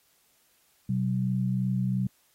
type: tone pair together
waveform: sine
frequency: 126.34 / 189.3 Hz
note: B2 / F#3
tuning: +40 / +40 cents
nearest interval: perfect fifth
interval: 700 cents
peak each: -27 dBFS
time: 0.89-2.07 s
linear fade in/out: 5 ms
effects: white hiss -66 dBFS RMS until 2.34 s + AAC 48 kbps